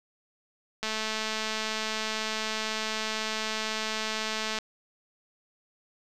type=click train; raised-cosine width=0.2 ms; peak=-14 dBFS; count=820; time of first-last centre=0.83-4.587 s; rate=218 Hz; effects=none